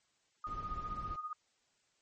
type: tone with tremolo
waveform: sine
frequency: 1236 Hz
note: D#6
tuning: 12 cents flat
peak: -36 dBFS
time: 0.44-1.33 s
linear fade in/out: 2 ms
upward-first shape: sine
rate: 15 Hz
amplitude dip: 70%
type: noise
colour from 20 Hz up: brown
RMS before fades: -45 dBFS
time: 0.47-1.16 s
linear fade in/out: 0 ms
effects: white hiss -75 dBFS RMS until 2.01 s + MP3 32 kbps